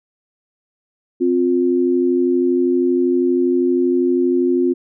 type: tone pair together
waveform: sine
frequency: 261.6 / 354.2 Hz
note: C4 / F4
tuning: 0 / +24 cents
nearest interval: perfect fourth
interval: 524 cents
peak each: -17 / -15 dBFS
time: 1.2-4.74 s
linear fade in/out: 20 ms
effects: none